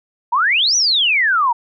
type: exponential two-way sweep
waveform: sine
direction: up then down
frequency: 903 to 6110 to 903 Hz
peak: -12 dBFS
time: 0.32-1.53 s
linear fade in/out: 10 ms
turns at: 0.76 s
effects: none